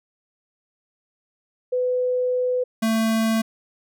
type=tone pair in turn; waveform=sine / square; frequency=501 / 223.2 Hz; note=B4 / A3; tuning=+25 / +25 cents; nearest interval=octave + major second; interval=1400 cents; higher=first; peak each=-19 dBFS; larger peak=neither; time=1.72-2.64 / 2.82-3.42 s; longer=first; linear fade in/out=10 ms; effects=none